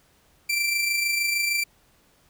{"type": "tone with amplitude modulation", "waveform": "sawtooth", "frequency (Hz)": 2349, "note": "D7", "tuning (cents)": 0, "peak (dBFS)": -17, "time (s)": [0.49, 1.64], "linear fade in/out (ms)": 10, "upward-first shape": "sine", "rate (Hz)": 26.5, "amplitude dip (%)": 40, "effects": ["pink hiss -61 dBFS RMS until 2.29 s"]}